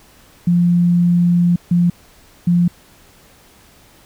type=tone bursts at uneven times; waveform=sine; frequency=174.3 Hz; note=F3; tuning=3 cents flat; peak=-10 dBFS; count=3; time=0.47-1.56 / 1.71-1.9 / 2.47-2.68 s; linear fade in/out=5 ms; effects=pink hiss -48 dBFS RMS until 4.05 s